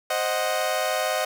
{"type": "chord", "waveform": "sawtooth", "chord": "C diminished", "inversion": "none", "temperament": "equal", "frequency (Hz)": [523.3, 622.3, 740], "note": ["C5", "Eb5", "Gb5"], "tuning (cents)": [0, 0, 0], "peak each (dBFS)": [-25, -22, -24], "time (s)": [0.1, 1.25], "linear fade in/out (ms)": 5, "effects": []}